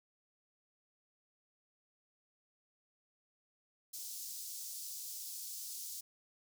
pink high-pass noise, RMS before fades -45 dBFS, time 3.93-6.01 s, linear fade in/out 10 ms, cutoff 5100 Hz, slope 24 dB/octave, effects none

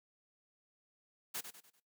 white noise with echo, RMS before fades -40 dBFS, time 1.34-1.41 s, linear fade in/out 10 ms, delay 98 ms, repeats 4, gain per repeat -8 dB, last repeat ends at 1.802 s, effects noise-tail reverb RT60 0.2 s tail -19 dB re dry + high-pass 150 Hz 12 dB/octave

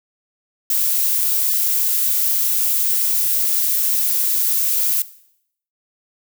violet noise, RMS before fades -18 dBFS, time 0.7-5.02 s, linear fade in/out 2 ms, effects noise-tail reverb RT60 0.7 s tail -17 dB re dry

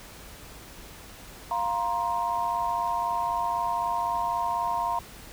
sine chord, F suspended fourth, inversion none, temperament equal with one note detuned, 698.5 / 942.6 / 1046.5 Hz, F5 / Bb5 / C6, 0 / +19 / 0 cents, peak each -31 / -27 / -31 dBFS, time 1.51-4.99 s, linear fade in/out 2 ms, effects added 50 Hz sine -53 dBFS peak until 5.32 s + pink hiss -46 dBFS RMS until 5.32 s

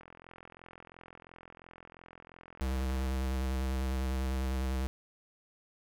click train, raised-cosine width 0.5 ms, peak -35 dBFS, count 133, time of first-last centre 0.01-3.087 s, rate 42.9 Hz
square tone with vibrato, 65.41 Hz, C2, in tune, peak -31 dBFS, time 2.61-4.87 s, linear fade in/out 0 ms, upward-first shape square, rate 10 Hz, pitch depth 24 cents each way
effects none

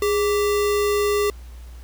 sine tone with sample-and-hold, 412.9 Hz, G#4, 10 cents flat, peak -17 dBFS, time 0.02-1.3 s, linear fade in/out 2 ms, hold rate 1575 Hz, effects added 60 Hz sine -36 dBFS peak until 1.83 s + pink hiss -52 dBFS RMS until 1.83 s

